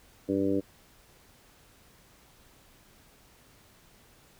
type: harmonic tone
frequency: 98 Hz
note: G2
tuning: in tune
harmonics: 1 / 2 / 3 / 4 / 5 / 6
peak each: -39 / -35 / -27 / -32 / -32 / -39 dBFS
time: 0.28-0.61 s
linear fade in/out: 20 ms
effects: pink hiss -59 dBFS RMS until 4.39 s